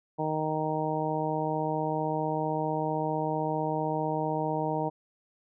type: harmonic tone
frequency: 155.56 Hz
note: D#3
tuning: in tune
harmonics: 1 / 2 / 3 / 4 / 5 / 6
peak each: -34 / -34 / -34 / -34 / -34 / -34 dBFS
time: 0.18-4.9 s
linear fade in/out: 20 ms
effects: none